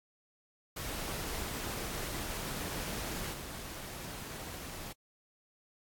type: noise with level steps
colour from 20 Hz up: pink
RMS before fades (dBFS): -39 / -44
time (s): 0.76-4.93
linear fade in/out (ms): 10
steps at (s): 3.33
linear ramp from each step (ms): 10
effects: AAC 64 kbps